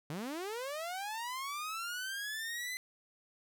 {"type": "linear sweep", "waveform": "sawtooth", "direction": "up", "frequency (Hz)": [138.59, 2042], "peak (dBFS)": -34, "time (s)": [0.1, 2.77], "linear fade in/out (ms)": 0, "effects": []}